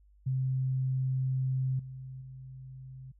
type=tone with level steps; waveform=sine; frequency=130.81 Hz; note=C3; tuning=in tune; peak=-27 / -40 / -43 dBFS; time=0.26-3.12 s; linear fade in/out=10 ms; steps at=1.79 / 2.21 s; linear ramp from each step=5 ms; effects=added 50 Hz sine -58 dBFS peak until 3.19 s